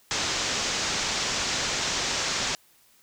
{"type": "low-pass noise", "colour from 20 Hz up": "white", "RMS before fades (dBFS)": -28, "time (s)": [0.11, 2.55], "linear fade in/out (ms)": 0, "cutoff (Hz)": 7000, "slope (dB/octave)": 48, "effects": ["white hiss -60 dBFS RMS until 3.02 s"]}